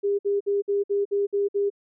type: tone bursts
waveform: sine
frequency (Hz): 403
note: G4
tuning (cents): +48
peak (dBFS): -20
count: 8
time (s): 0.03-1.702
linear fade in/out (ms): 20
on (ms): 160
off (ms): 56
effects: none